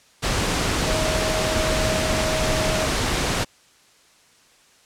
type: tone in noise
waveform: sine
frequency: 630 Hz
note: D#5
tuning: 21 cents sharp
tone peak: -25 dBFS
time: 0.86-2.87 s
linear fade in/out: 20 ms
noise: pink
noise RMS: -22 dBFS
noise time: 0.22-3.45 s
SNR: -6 dB
effects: white hiss -55 dBFS RMS until 4.85 s + low-pass 8000 Hz 12 dB/octave